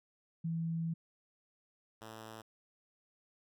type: tone pair in turn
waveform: sine / 5% pulse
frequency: 164.81 / 110.67 Hz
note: E3 / A2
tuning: 0 / +11 cents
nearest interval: perfect fifth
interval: 689 cents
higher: first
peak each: -33 / -36 dBFS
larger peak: first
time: 0.44-0.94 / 2.01-2.42 s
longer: first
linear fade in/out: 10 ms
effects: none